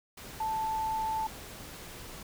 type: tone in noise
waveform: sine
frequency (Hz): 880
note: A5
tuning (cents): 0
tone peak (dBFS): -29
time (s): 0.4-1.27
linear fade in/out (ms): 5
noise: pink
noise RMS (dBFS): -45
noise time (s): 0.17-2.23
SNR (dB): +13
effects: none